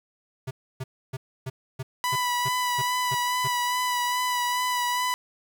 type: tone bursts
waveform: square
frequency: 130.81 Hz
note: C3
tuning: in tune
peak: -30 dBFS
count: 10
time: 0.47-3.48 s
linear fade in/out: 10 ms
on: 40 ms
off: 290 ms
type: tone with vibrato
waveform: sawtooth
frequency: 987.8 Hz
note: B5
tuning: in tune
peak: -20 dBFS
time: 2.04-5.14 s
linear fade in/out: 0 ms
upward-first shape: sine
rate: 2.4 Hz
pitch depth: 22 cents each way
effects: 9-bit